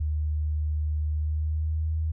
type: tone with pitch glide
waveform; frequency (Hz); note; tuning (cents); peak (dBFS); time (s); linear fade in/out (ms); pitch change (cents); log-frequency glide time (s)
sine; 76.1 to 79.15; D#2 to D#2; -38 to +30; -24; 0-2.12; 10; +68; 1.14-1.96
effects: none